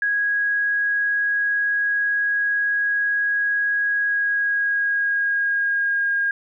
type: tone with pitch glide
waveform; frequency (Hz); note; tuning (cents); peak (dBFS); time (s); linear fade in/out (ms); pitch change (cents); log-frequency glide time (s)
sine; 1653 to 1623.7; G#6 to G#6; -9 to -40; -18; 0.02-6.31; 2; -31; 3.99-6.13
effects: none